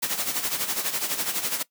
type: noise with tremolo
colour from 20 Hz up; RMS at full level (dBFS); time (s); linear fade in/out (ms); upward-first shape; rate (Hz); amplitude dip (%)
white; -25; 0.02-1.63; 10; sine; 12; 65
effects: noise-tail reverb RT60 0.1 s tail -20 dB re dry + high-pass 150 Hz 12 dB/octave